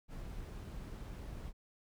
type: noise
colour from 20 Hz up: brown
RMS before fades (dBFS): -45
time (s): 0.08-1.53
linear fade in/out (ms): 50
effects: none